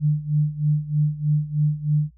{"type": "tone with tremolo", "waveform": "sine", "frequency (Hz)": 150, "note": "D3", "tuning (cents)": 37, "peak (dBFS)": -15, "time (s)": [0, 2.11], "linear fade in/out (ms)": 50, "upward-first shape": "sine", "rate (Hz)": 3.2, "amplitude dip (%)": 85, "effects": ["added 60 Hz sine -50 dBFS peak until 2.17 s"]}